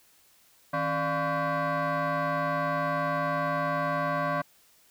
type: tone with frequency modulation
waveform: sine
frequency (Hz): 270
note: C#4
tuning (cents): -45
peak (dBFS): -23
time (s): 0.73-4.42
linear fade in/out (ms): 10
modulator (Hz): 430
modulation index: 3
effects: tanh soft clip ceiling -24 dBFS + white hiss -61 dBFS RMS until 4.9 s